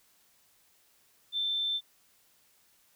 sine tone, 3551 Hz, A7, 15 cents sharp, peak -28 dBFS, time 1.32-1.81 s, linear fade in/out 50 ms, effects white hiss -66 dBFS RMS until 2.95 s

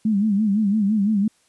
sine tone with vibrato, 207.7 Hz, G#3, in tune, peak -16 dBFS, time 0.05-1.28 s, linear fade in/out 5 ms, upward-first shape sine, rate 5.9 Hz, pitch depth 110 cents each way, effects white hiss -61 dBFS RMS until 1.48 s + resampled to 24000 Hz

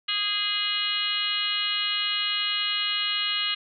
harmonic tone with a mistuned harmonic, 414.6 Hz, G#4, 3 cents flat, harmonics 3 / 4 / 5 / 6 / 7 / 8 / 9 / 10, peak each -36 / -37 / -34 / -36 / -27 / -32 / -37 / -32 dBFS, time 0.08-3.55 s, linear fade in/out 10 ms, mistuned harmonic 4, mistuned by -19 cents, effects none

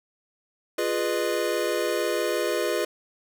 square chord, F half-diminished seventh, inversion none, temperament equal with one note detuned, 349.2 / 415.3 / 493.9 / 611.6 Hz, F4 / Ab4 / Cb5 / Eb5, 0 / 0 / 0 / -30 cents, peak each -30 dBFS, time 0.78-2.85 s, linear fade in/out 5 ms, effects none

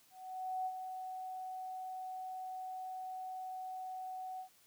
sine tone with ADSR envelope, 747 Hz, F#5, 16 cents sharp, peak -34 dBFS, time 0.1-4.49 s, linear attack 560 ms, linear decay 51 ms, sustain -7 dB, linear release 95 ms, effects white hiss -67 dBFS RMS until 4.66 s

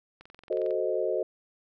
click train, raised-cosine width 0.3 ms, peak -33 dBFS, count 12, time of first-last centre 0.21-0.708 s, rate 22.1 Hz
sine chord, F# diminished seventh, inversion none, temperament equal, 370 / 440 / 523.3 / 622.3 Hz, F#4 / A4 / C5 / Eb5, 0 / 0 / 0 / 0 cents, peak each -31 dBFS, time 0.5-1.23 s, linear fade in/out 5 ms
effects none

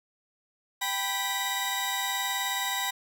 sawtooth tone cluster, 786 / 992 / 1965 / 3781 Hz, G5 / B5 / B6 / A#7, +4 / +7 / -9 / +24 cents, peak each -30 dBFS, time 0.81-2.91 s, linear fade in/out 10 ms, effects none

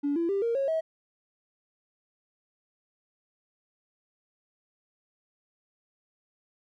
triangle tone with pitch steps, 286.4 / 336.7 / 395.8 / 465.3 / 546.9 / 642.9 Hz, D4 / E4 / G4 / A#4 / C#5 / E5, -43 / +37 / +17 / -3 / -23 / -43 cents, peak -21 dBFS, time 0.03-0.81 s, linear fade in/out 20 ms, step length 130 ms, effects tanh soft clip ceiling -22 dBFS

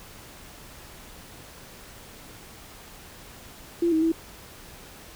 sine tone with pitch steps, 341.2 / 318.4 / 327.1 Hz, F4 / D#4 / E4, -40 / +40 / -13 cents, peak -19 dBFS, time 3.82-4.12 s, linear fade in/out 5 ms, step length 100 ms, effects pink hiss -46 dBFS RMS until 5.15 s

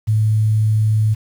sine tone with quantisation, 108.3 Hz, A2, 27 cents flat, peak -12 dBFS, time 0.07-1.15 s, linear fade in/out 20 ms, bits 7, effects none

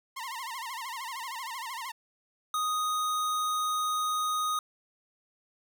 sawtooth tone with vibrato, 987.8 Hz, B5, in tune, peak -32 dBFS, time 0.16-1.92 s, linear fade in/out 10 ms, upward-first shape sine, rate 13 Hz, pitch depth 170 cents each way
square tone, 1244.5 Hz, D#6, in tune, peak -28 dBFS, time 2.54-4.59 s, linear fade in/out 2 ms
effects none

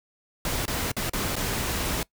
pink noise with dropouts, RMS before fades -28 dBFS, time 0.45-2.03 s, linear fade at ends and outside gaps 2 ms, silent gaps 0.655-0.679 / 0.917-0.966 / 1.096-1.133 / 1.356-1.364 s, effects noise-tail reverb RT60 0.1 s tail -22 dB re dry

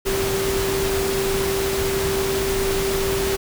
sine tone in noise, 389.1 Hz, G4, 13 cents flat, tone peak -21 dBFS, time 0.05-3.37 s, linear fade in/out 20 ms, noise pink, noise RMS -25 dBFS, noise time 0.05-3.37 s, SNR +1 dB, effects none

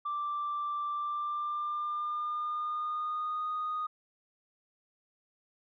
sine tone with pitch glide, 1174.7 to 1238.1 Hz, D6 to D#6, 0 to -9 cents, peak -30 dBFS, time 0.05-3.87 s, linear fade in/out 10 ms, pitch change +91 cents, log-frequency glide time 0.9-3.48 s, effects tanh soft clip ceiling -28 dBFS

